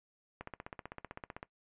click train, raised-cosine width 0.5 ms, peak -27 dBFS, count 17, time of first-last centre 0.41-1.429 s, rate 15.7 Hz, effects noise-tail reverb RT60 0.1 s tail -19 dB re dry + resampled to 8000 Hz

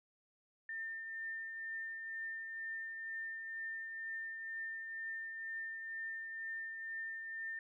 sine tone with tremolo, 1803 Hz, A6, 42 cents sharp, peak -39 dBFS, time 0.69-7.59 s, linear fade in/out 2 ms, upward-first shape triangle, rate 2.1 Hz, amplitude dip 40%, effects none

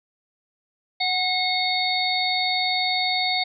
harmonic tone with a mistuned harmonic, 740 Hz, F#5, in tune, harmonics 1 / 3 / 5 / 6, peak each -26 / -26 / -26 / -26 dBFS, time 1-3.44 s, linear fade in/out 10 ms, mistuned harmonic 3, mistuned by -41 cents, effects none

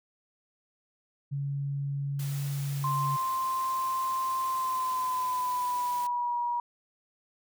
sine tone, 140.4 Hz, C#3, 22 cents sharp, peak -29 dBFS, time 1.31-3.17 s, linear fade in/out 20 ms
white noise, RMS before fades -44 dBFS, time 2.19-6.07 s, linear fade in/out 5 ms
sine tone with pitch glide, 1046.5 to 959.6 Hz, C6 to A#5, 0 to +50 cents, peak -27 dBFS, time 2.84-6.6 s, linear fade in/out 2 ms, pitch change -150 cents, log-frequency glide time 4.48-6.37 s
effects none

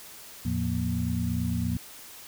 sine tone cluster, 84.7 / 113.6 / 176.7 / 236.6 Hz, E2 / A#2 / F3 / A#3, +48 / -44 / +21 / +26 cents, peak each -31 dBFS, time 0.45-1.77 s, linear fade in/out 5 ms, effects white hiss -46 dBFS RMS until 2.27 s

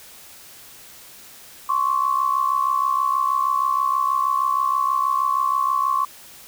sine tone pair together, 1059.7 / 1126 Hz, C6 / C#6, +22 / +27 cents, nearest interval minor second, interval 105 cents, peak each -21 / -20 dBFS, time 1.69-6.05 s, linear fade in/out 5 ms, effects white hiss -44 dBFS RMS until 6.47 s

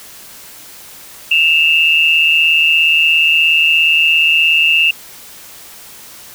sine tone pair together, 2637 / 2794 Hz, E7 / F7, 0 / 0 cents, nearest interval minor second, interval 100 cents, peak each -11 dBFS, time 1.31-4.91 s, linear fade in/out 5 ms, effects white hiss -36 dBFS RMS until 6.34 s

